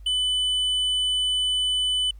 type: tone with hard clipping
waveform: triangle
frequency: 3000 Hz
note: F#7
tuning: 23 cents sharp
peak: -22 dBFS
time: 0.06-2.11 s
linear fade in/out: 5 ms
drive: 7 dB
effects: added 50 Hz sine -40 dBFS peak until 2.19 s + pink hiss -66 dBFS RMS until 2.19 s